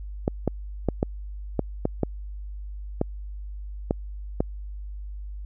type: clicks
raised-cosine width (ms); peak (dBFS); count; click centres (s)
2; -8; 10; 0.279 / 0.477 / 0.887 / 1.029 / 1.593 / 1.854 / 2.033 / 3.014 / 3.909 / 4.405
effects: added 50 Hz sine -33 dBFS peak until 5.45 s